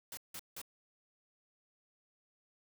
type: noise bursts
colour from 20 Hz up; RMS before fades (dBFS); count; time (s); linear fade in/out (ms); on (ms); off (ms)
white; -45; 3; 0.12-0.616; 2; 52; 170
effects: none